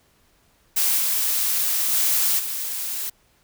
blue noise with level steps, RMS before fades -20 / -22 / -20 / -28 dBFS, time 0.76-3.1 s, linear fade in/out 10 ms, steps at 0.97 / 1.91 / 2.38 s, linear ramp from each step 20 ms, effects pink hiss -61 dBFS RMS until 3.43 s

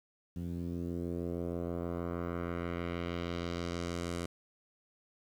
10% pulse tone with low-pass filter sweep, 86.3 Hz, F2, 20 cents flat, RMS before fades -37 dBFS, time 0.36-4.26 s, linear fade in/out 5 ms, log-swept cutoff 190 to 10000 Hz, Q 1.2, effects 10-bit

